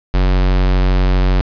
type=tone; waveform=square; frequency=46.26 Hz; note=F#1; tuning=in tune; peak=-11 dBFS; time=0.14-1.41 s; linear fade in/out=0 ms; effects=resampled to 11025 Hz + 8-bit